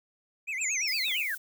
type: tone with vibrato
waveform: triangle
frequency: 2300 Hz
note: D7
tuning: 37 cents flat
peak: -29 dBFS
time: 0.47-1.24 s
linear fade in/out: 20 ms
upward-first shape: sine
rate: 8.7 Hz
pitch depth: 230 cents each way
type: linear sweep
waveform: sine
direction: down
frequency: 7459 to 1480 Hz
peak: -29 dBFS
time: 0.61-1.35 s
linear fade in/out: 5 ms
type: noise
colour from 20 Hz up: violet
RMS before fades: -41 dBFS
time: 0.87-1.38 s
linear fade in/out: 10 ms
type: clicks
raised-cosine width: 0.3 ms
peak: -31 dBFS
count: 2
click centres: 1.083 / 1.114 s
effects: none